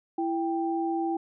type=tone pair together; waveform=sine; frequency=332.8 / 787.2 Hz; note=E4 / G5; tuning=+17 / +7 cents; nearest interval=octave + minor third; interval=1490 cents; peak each=-27 / -30 dBFS; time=0.18-1.17 s; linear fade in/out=5 ms; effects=none

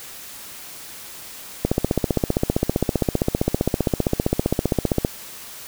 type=click train; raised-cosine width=2 ms; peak=-4 dBFS; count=53; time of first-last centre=1.65-5.049 s; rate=15.3 Hz; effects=white hiss -38 dBFS RMS until 5.67 s

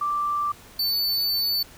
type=tone pair in turn; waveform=sine / square; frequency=1174.7 / 4502 Hz; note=D6 / C#8; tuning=0 / +26 cents; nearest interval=octave + major seventh; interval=2326 cents; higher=second; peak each=-22 dBFS; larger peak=neither; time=0.01-0.52 / 0.79-1.63 s; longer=second; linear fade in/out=5 ms; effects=pink hiss -48 dBFS RMS until 1.77 s

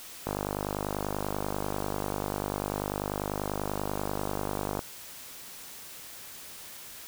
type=click train; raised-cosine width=1 ms; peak=-16 dBFS; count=228; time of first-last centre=0.27-4.792 s; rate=50.2 Hz; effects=white hiss -45 dBFS RMS until 7.07 s

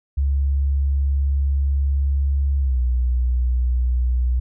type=tone with pitch glide; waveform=sine; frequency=69.3 to 61.74 Hz; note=C#2 to B1; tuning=0 to 0 cents; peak=-16 dBFS; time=0.17-4.4 s; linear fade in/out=10 ms; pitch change=-200 cents; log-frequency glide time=2.59-2.8 s; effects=none

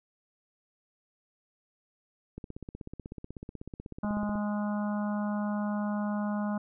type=click train; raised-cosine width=3 ms; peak=-27 dBFS; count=33; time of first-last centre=2.38-4.355 s; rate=16.2 Hz
type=harmonic tone; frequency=207.7 Hz; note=G#3; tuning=in tune; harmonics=1 / 3 / 4 / 5 / 6 / 7; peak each=-29 / -39 / -41 / -43 / -45 / -46 dBFS; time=4.03-6.58 s; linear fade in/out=5 ms
effects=none

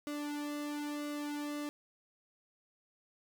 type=tone with flanger; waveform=sawtooth; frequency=293.7 Hz; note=D4; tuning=in tune; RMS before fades=-39 dBFS; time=0.07-1.69 s; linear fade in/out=0 ms; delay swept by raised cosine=1.2 to 2.15 ms; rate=1 Hz; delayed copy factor=-0.9; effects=12-bit

